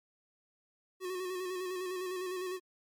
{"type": "tone with vibrato", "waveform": "square", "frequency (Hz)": 367.6, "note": "F#4", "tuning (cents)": -11, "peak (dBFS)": -36, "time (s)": [1, 2.6], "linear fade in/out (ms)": 50, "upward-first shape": "square", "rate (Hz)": 9.9, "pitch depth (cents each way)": 34, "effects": ["MP3 96 kbps"]}